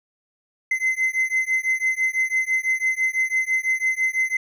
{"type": "beating tone pair", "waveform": "triangle", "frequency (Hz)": [2054, 2060], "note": ["C7", "C7"], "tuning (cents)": [-33, -28], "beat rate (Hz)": 6, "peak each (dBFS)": -21, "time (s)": [0.71, 4.37], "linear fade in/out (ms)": 5, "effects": []}